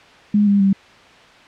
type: tone with pitch steps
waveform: sine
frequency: 207.2 / 201.2 / 195.34 Hz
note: G#3 / G3 / G3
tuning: -4 / +45 / -6 cents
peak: -11 dBFS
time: 0.34-0.73 s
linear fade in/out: 5 ms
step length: 130 ms
effects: white hiss -45 dBFS RMS until 1.47 s + low-pass 3000 Hz 12 dB/octave